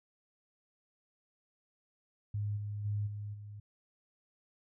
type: tone with level steps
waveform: sine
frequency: 103.6 Hz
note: G#2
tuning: 4 cents flat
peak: -32 / -36 / -31 / -38 / -44 dBFS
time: 2.34-3.6 s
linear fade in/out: 5 ms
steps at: 2.56 / 2.84 / 3.06 / 3.33 s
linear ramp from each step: 20 ms
effects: none

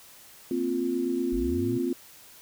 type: chord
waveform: sine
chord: Bb suspended second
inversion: none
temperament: equal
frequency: 233.1 / 261.6 / 349.2 Hz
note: Bb3 / C4 / F4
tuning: 0 / 0 / 0 cents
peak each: -34 / -28 / -28 dBFS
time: 0.51-1.93 s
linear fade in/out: 2 ms
type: linear sweep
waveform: sine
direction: up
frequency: 39.4 to 129.4 Hz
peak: -31 dBFS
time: 1.32-1.78 s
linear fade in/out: 10 ms
effects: white hiss -51 dBFS RMS until 2.41 s

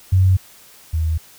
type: tone pair in turn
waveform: sine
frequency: 93.6 / 79.95 Hz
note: F#2 / D#2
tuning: +20 / +48 cents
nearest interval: minor third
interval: 272 cents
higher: first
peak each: -10 / -16 dBFS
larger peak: first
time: 0.12-0.37 / 0.93-1.18 s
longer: neither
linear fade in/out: 10 ms
effects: white hiss -46 dBFS RMS until 1.38 s

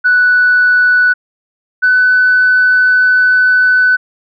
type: tone pair in turn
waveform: sine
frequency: 1483 / 1501.1 Hz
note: F#6 / F#6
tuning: +4 / +25 cents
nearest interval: unison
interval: 21 cents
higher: second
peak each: -5 dBFS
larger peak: neither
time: 0.04-1.14 / 1.82-3.97 s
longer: second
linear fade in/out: 20 ms
effects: tanh soft clip ceiling -2 dBFS

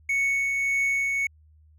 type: tone with tremolo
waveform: triangle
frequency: 2217 Hz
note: C#7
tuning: in tune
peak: -19 dBFS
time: 0.09-1.27 s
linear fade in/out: 5 ms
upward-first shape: triangle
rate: 1.7 Hz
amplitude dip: 30%
effects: added 77 Hz sine -53 dBFS peak until 1.78 s

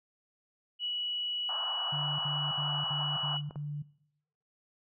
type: tone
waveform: sine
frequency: 2935 Hz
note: F#7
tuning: 15 cents flat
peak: -31 dBFS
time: 0.79-3.42 s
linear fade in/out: 50 ms
type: band-pass noise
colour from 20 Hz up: pink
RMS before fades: -41 dBFS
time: 1.49-3.37 s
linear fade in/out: 0 ms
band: 700 to 1400 Hz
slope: 48 dB/octave
type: tone bursts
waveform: sine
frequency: 146.83 Hz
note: D3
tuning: in tune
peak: -34 dBFS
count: 6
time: 1.92-3.825 s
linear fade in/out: 10 ms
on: 270 ms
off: 57 ms
type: clicks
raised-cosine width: 1 ms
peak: -32 / -32 dBFS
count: 2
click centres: 3.509 / 3.558 s
effects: noise-tail reverb RT60 0.8 s tail -20 dB re dry

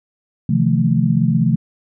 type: chord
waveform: sine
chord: F dominant seventh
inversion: second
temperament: equal with one note detuned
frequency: 130.81 / 158.47 / 174.61 / 220 Hz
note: C3 / Eb3 / F3 / A3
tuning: 0 / +32 / 0 / 0 cents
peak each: -18 dBFS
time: 0.49-1.56 s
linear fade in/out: 5 ms
effects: none

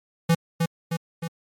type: tone with echo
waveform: square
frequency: 166.5 Hz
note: E3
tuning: 18 cents sharp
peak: -16 dBFS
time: 0.29-0.35 s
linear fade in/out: 10 ms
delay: 310 ms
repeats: 3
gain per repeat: -4 dB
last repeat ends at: 1.28 s
effects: MP3 64 kbps

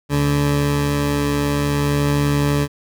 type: tone pair together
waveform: 20% pulse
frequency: 72.15 / 143.8 Hz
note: D2 / D3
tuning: -30 / -36 cents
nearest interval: octave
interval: 1194 cents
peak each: -20 / -12 dBFS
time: 0.09-2.68 s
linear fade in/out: 50 ms
effects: none

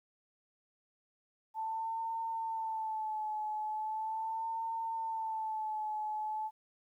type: tone with vibrato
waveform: sine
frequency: 880 Hz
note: A5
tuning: in tune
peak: -34 dBFS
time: 1.54-6.51 s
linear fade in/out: 50 ms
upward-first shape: sine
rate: 0.39 Hz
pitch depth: 50 cents each way
effects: 12-bit

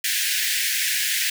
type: high-pass noise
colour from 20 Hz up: pink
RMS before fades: -23 dBFS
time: 0.04-1.3 s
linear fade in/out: 5 ms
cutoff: 1600 Hz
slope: 96 dB/octave
effects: none

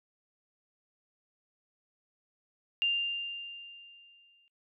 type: tone with exponential decay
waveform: sine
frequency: 2794 Hz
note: F7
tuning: in tune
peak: -24 dBFS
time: 2.82-4.48 s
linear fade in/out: 0 ms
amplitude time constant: 360 ms
effects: noise-tail reverb RT60 0.1 s tail -25 dB re dry

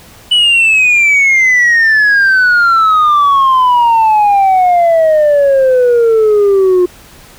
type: exponential sweep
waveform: sine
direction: down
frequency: 2977 to 354.6 Hz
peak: -3 dBFS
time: 0.31-6.86 s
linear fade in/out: 10 ms
effects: tanh soft clip ceiling -4 dBFS + pink hiss -38 dBFS RMS until 7.38 s

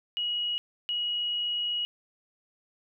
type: tone bursts at uneven times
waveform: sine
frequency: 2904 Hz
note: F#7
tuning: 33 cents flat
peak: -27 dBFS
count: 2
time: 0.17-0.58 / 0.89-1.85 s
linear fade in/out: 0 ms
effects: none

